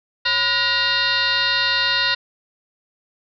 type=tone with frequency modulation; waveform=sine; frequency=2794 Hz; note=F7; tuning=in tune; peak=-16 dBFS; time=0.25-2.15 s; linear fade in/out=10 ms; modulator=449 Hz; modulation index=3.7; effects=none